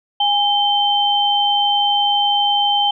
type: tone pair together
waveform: sine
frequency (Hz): 821 / 3106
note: G#5 / G7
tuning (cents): -20 / -17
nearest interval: octave + major seventh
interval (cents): 2303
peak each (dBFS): -16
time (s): 0.2-2.91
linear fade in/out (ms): 5
effects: none